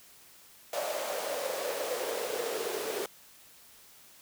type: noise with high-pass filter sweep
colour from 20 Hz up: pink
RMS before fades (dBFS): -34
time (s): 0.73-3.06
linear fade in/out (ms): 2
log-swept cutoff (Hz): 620 to 410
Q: 6.3
effects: white hiss -56 dBFS RMS until 4.21 s